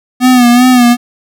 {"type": "tone with vibrato", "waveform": "square", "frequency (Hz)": 246.9, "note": "B3", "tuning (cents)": 0, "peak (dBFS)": -4, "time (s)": [0.2, 0.97], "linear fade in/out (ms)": 50, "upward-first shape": "sine", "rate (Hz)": 2.6, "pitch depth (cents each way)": 57, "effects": []}